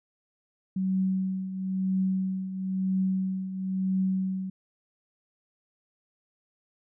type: tone with tremolo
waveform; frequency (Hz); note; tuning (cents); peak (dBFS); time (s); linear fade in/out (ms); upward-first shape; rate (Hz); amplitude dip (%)
sine; 188.9; F#3; +36; -22; 0.76-4.5; 5; triangle; 1; 70
effects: none